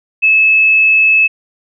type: tone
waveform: sine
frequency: 2600 Hz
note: E7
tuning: 24 cents flat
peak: -6 dBFS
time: 0.22-1.28 s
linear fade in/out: 20 ms
effects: none